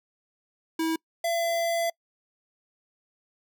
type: tone pair in turn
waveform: square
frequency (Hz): 323.8 / 674.9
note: E4 / E5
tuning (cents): -31 / +41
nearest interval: octave + minor second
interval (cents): 1272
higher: second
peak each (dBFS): -25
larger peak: neither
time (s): 0.79-0.96 / 1.24-1.9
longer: second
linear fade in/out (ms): 5
effects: noise-tail reverb RT60 0.1 s tail -26 dB re dry